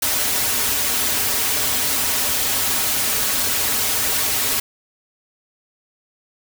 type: noise with comb filter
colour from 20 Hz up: white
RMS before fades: -20 dBFS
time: 0.02-4.6 s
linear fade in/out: 5 ms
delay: 5.8 ms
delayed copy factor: -1
effects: none